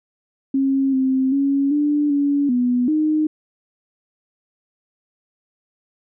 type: tone with pitch steps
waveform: sine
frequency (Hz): 270.6 / 262.9 / 277.4 / 294.1 / 284.5 / 246.4 / 308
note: C#4 / C4 / C#4 / D4 / C#4 / B3 / D#4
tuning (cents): -42 / +8 / +1 / +3 / +45 / -4 / -17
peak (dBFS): -15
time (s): 0.54-3.27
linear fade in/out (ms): 5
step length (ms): 390
effects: none